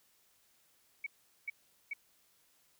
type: tone bursts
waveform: sine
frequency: 2255 Hz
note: C#7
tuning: 29 cents sharp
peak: -35 dBFS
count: 3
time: 1.04-1.935 s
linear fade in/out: 5 ms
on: 25 ms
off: 410 ms
effects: white hiss -70 dBFS RMS until 2.79 s